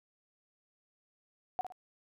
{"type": "tone with echo", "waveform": "sine", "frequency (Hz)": 740, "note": "F#5", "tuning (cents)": 0, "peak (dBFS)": -29, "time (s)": [1.59, 1.61], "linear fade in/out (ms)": 0, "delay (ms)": 56, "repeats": 2, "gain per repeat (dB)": -9, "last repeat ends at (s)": 1.722, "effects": []}